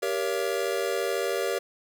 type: chord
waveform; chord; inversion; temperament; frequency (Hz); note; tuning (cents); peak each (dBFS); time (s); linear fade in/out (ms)
square; G diminished seventh; none; just; 392 / 470.4 / 564.5 / 677.4; G4 / Bb4 / Db5 / Fb5; 0 / +16 / +31 / +47; -31 / -31 / -32 / -36; 0.02-1.59; 10
effects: none